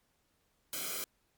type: noise with comb filter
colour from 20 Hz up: white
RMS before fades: -38 dBFS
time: 0.73-1.04 s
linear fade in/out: 0 ms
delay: 1.1 ms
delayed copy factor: -0.9
effects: pink hiss -75 dBFS RMS until 1.37 s + MP3 96 kbps